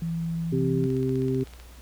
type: tone with vibrato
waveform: sine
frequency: 166.1 Hz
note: E3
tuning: 13 cents sharp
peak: -26 dBFS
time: 0.02-0.86 s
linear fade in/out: 2 ms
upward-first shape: sine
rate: 20 Hz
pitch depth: 17 cents each way
type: harmonic tone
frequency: 130.81 Hz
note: C3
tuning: in tune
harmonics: 1 / 2 / 3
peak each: -27 / -27 / -27 dBFS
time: 0.52-1.44 s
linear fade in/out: 10 ms
type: click train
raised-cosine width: 0.2 ms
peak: -29 dBFS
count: 13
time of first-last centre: 0.84-1.599 s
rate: 15.8 Hz
effects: added 60 Hz sine -44 dBFS peak until 1.81 s + pink hiss -52 dBFS RMS until 1.81 s